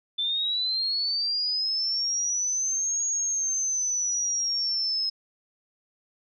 sine linear two-way sweep, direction up then down, 3515 to 6645 to 5130 Hz, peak -24 dBFS, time 0.18-5.1 s, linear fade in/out 10 ms, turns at 3.05 s, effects none

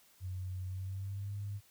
sine tone with pitch glide, 92.5 to 101.46 Hz, F#2 to G#2, 0 to -40 cents, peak -37 dBFS, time 0.2-1.61 s, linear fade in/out 50 ms, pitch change +160 cents, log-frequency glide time 0.65-1.34 s, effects white hiss -65 dBFS RMS until 1.7 s

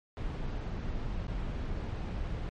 brown noise with dropouts, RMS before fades -35 dBFS, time 0.17-2.49 s, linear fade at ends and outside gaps 0 ms, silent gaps 1.268-1.28 s, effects low-pass 4000 Hz 12 dB/octave + MP3 48 kbps

